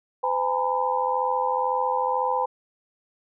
sine tone cluster, 509 / 821 / 915 / 997 Hz, C5 / G#5 / A#5 / B5, -48 / -20 / -32 / +16 cents, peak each -27 dBFS, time 0.23-2.46 s, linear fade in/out 10 ms, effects none

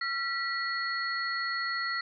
sine tone cluster, 1360 / 1946 / 4340 Hz, F6 / B6 / C#8, -46 / -26 / -37 cents, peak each -34 / -32 / -36 dBFS, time 0.01-2.01 s, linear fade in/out 5 ms, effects none

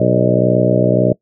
harmonic tone with a mistuned harmonic, 61.74 Hz, B1, in tune, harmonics 2 / 3 / 4 / 5 / 6 / 7 / 8 / 9 / 10, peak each -17 / -17 / -22 / -20 / -20 / -20 / -21 / -19 / -17 dBFS, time 0-1.13 s, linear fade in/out 5 ms, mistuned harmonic 9, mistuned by +44 cents, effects noise-tail reverb RT60 0.1 s tail -21 dB re dry

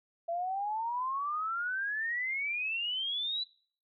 sine exponential sweep, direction up, 666 to 3993 Hz, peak -31 dBFS, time 0.28-3.44 s, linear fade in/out 10 ms, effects noise-tail reverb RT60 0.5 s tail -22 dB re dry

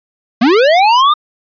square linear sweep, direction up, 212.7 to 1234 Hz, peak -7 dBFS, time 0.41-1.14 s, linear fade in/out 10 ms, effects resampled to 11025 Hz

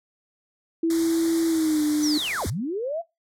sine tone with pitch glide, 329.6 to 300.5 Hz, E4 to D4, 0 to +40 cents, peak -19 dBFS, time 0.83-2.18 s, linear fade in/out 5 ms, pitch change -160 cents, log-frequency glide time 1.48-1.83 s
white band-stop noise, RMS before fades -33 dBFS, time 0.9-2.5 s, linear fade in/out 2 ms, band 2200 to 3300 Hz, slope 96 dB/octave
sine linear two-way sweep, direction down then up, 6190 to 70.8 to 698 Hz, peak -25 dBFS, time 2.02-3.02 s, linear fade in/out 20 ms, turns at 2.47 s
effects noise-tail reverb RT60 0.2 s tail -20 dB re dry + low-pass 11000 Hz 12 dB/octave

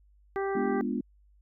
harmonic tone, 392 Hz, G4, in tune, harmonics 1 / 2 / 3 / 4 / 5, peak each -29 / -35 / -39 / -41 / -43 dBFS, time 0.36-0.81 s, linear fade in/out 0 ms
sine chord, G# diminished seventh, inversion none, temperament equal, 207.7 / 246.9 / 293.7 / 349.2 Hz, G#3 / B3 / D4 / F4, 0 / 0 / 0 / 0 cents, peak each -33 / -31 / -35 / -37 dBFS, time 0.55-1.01 s, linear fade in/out 5 ms
effects added 50 Hz sine -58 dBFS peak until 1.41 s

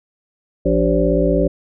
harmonic tone with a mistuned harmonic, 57.5 Hz, A#1, 23 cents flat, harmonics 1 / 3 / 5 / 7 / 9 / 10, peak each -20 / -20 / -20 / -20 / -20 / -20 dBFS, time 0.65-1.48 s, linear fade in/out 10 ms, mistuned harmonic 7, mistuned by -85 cents, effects none

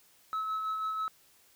sine tone with tremolo, 1294 Hz, E6, 32 cents flat, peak -27 dBFS, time 0.33-1.08 s, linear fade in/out 0 ms, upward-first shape sine, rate 6.1 Hz, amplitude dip 40%, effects tanh soft clip ceiling -29 dBFS + white hiss -63 dBFS RMS until 1.55 s

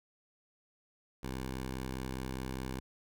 10% pulse tone, 64.9 Hz, C2, 13 cents flat, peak -29 dBFS, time 1.23-2.8 s, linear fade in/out 5 ms, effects none

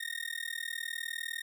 30% pulse tone with amplitude modulation, 1848 Hz, A#6, 16 cents flat, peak -29 dBFS, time 0-1.42 s, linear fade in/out 10 ms, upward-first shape sine, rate 39.8 Hz, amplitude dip 100%, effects none

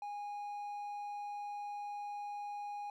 triangle tone, 822 Hz, G#5, 18 cents flat, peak -38 dBFS, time 0.02-2.9 s, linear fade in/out 2 ms, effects none

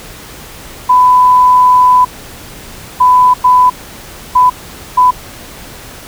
sine tone bursts at uneven times, 1000 Hz, B5, 21 cents sharp, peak -3 dBFS, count 5, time 0.89-2.05 / 3-3.34 / 3.44-3.7 / 4.35-4.5 / 4.97-5.11 s, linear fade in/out 10 ms, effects pink hiss -31 dBFS RMS until 6.07 s

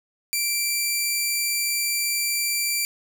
10% pulse tone, 2349 Hz, D7, in tune, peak -13 dBFS, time 0.33-2.85 s, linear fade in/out 0 ms, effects none

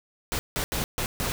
pink noise bursts at uneven times, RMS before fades -28 dBFS, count 5, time 0.32-0.39 / 0.56-0.64 / 0.72-0.84 / 0.98-1.06 / 1.2-1.32 s, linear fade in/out 0 ms, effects none

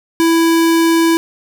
square tone, 330.6 Hz, E4, 5 cents sharp, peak -10 dBFS, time 0.2-1.17 s, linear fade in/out 0 ms, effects none

